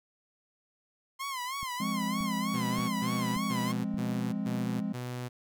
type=tone with vibrato; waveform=sawtooth; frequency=1046.5 Hz; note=C6; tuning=in tune; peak=-30 dBFS; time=1.19-3.73 s; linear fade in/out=20 ms; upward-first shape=sine; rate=3.2 Hz; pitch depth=120 cents each way
type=click train; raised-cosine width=5 ms; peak=-31 dBFS; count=5; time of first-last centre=1.63-3.942 s; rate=1.73 Hz
type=chord; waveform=triangle; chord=F minor; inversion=none; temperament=equal; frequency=174.61 / 207.7 / 261.6 Hz; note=F3 / Ab3 / C4; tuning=0 / 0 / 0 cents; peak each=-35 / -30 / -35 dBFS; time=1.8-4.93 s; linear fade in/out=5 ms
type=tone bursts; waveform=sawtooth; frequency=124 Hz; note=B2; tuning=7 cents sharp; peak=-31 dBFS; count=6; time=2.53-5.29 s; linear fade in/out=20 ms; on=360 ms; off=120 ms
effects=none